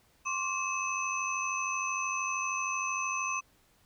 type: tone cluster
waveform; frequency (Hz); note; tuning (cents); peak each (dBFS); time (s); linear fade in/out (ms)
sine; 1063 / 1156 / 2584 / 6100; C6 / D6 / E7 / G8; +27 / -28 / -35 / -48; -35 / -37 / -34 / -38; 0.25-3.41; 20
effects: pink hiss -66 dBFS RMS until 3.85 s